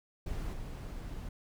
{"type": "noise with level steps", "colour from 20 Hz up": "brown", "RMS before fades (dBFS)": [-37, -41], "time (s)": [0.26, 1.29], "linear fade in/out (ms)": 5, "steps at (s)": 0.53, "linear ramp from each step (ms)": 2, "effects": []}